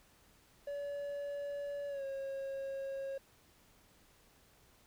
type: tone with pitch glide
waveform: triangle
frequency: 571 to 543.6 Hz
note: D5 to C#5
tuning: -49 to -34 cents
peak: -36 dBFS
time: 0.67-3.18 s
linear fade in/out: 5 ms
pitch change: -85 cents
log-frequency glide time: 1.88-2.04 s
effects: pink hiss -66 dBFS RMS until 4.86 s